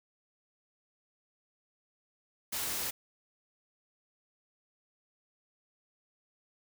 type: noise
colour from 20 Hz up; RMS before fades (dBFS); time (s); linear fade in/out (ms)
white; -35; 2.52-2.91; 10
effects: none